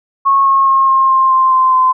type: tone with pitch steps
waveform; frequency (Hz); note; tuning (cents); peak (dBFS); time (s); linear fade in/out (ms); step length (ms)
sine; 1095 / 1085.6 / 1076.2 / 1066.9 / 1057.7 / 1048.6 / 1039.5 / 1030.6; C#6 / C#6 / C6 / C6 / C6 / C6 / C6 / C6; -22 / -36 / +48 / +33 / +18 / +3 / -12 / -27; -7; 0.25-1.93; 20; 210
effects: none